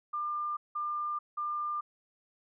sine tone bursts, 1198 Hz, D6, 34 cents sharp, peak -31 dBFS, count 3, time 0.13-1.81 s, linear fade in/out 10 ms, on 440 ms, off 180 ms, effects none

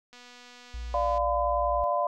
click train, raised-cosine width 0.2 ms, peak -33 dBFS, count 258, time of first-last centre 0.13-1.179 s, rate 245 Hz
sine tone, 58.27 Hz, A#1, in tune, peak -33 dBFS, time 0.74-1.84 s, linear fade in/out 0 ms
sine chord, B diminished, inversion first, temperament equal with one note detuned, 587.3 / 698.5 / 1013.8 Hz, D5 / F5 / B5, 0 / 0 / +45 cents, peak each -28 dBFS, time 0.94-2.07 s, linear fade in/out 2 ms
effects none

